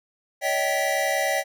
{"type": "tone cluster", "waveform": "square", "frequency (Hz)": [565, 635, 775, 1971], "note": ["C#5", "D#5", "G5", "B6"], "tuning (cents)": [33, 35, -20, -4], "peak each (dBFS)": -28, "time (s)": [0.41, 1.44], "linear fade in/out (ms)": 50, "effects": []}